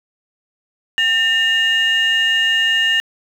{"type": "tone pair together", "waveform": "sine", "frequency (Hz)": [1806.3, 2841], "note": ["A6", "F7"], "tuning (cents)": [45, 29], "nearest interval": "minor sixth", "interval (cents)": 784, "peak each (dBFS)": -14, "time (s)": [0.98, 3], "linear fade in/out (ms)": 0, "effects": ["tanh soft clip ceiling -9 dBFS", "7-bit"]}